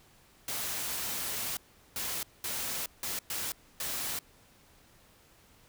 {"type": "noise bursts at uneven times", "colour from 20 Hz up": "white", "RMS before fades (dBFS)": -35, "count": 6, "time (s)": [[0.48, 1.57], [1.96, 2.23], [2.44, 2.86], [3.03, 3.19], [3.3, 3.52], [3.8, 4.19]], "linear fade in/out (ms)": 2, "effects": ["pink hiss -61 dBFS RMS until 5.68 s"]}